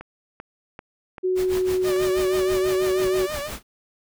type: click train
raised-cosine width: 0.5 ms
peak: -22 dBFS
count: 6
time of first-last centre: 0.01-1.963 s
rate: 2.56 Hz
type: tone with pitch glide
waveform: sine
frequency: 370 to 373 Hz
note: F#4 to F#4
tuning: 0 to +14 cents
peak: -19 dBFS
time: 1.23-3.27 s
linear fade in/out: 20 ms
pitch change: +14 cents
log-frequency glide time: 1.89-2.45 s
type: noise with tremolo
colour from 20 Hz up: pink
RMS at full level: -32 dBFS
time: 1.35-3.63 s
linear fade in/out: 50 ms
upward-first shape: sine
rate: 6.1 Hz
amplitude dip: 85%
type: tone with vibrato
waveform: sawtooth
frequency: 589 Hz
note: D5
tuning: 5 cents sharp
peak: -24 dBFS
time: 1.83-3.51 s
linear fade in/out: 50 ms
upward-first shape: triangle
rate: 6.2 Hz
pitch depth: 89 cents each way
effects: none